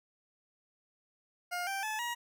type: tone with pitch steps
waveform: 20% pulse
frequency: 710 / 783.3 / 864.1 / 953.2 Hz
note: F5 / G5 / A5 / A#5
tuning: +28 / -2 / -32 / +38 cents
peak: -29 dBFS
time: 1.51-2.15 s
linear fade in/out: 20 ms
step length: 160 ms
effects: none